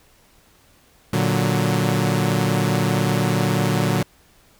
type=chord; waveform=sawtooth; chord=Bb augmented; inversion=none; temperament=equal; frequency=116.54 / 146.83 / 185 Hz; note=Bb2 / D3 / F#3; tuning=0 / 0 / 0 cents; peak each=-18 dBFS; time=1.13-4.03 s; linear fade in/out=5 ms; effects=pink hiss -55 dBFS RMS until 4.59 s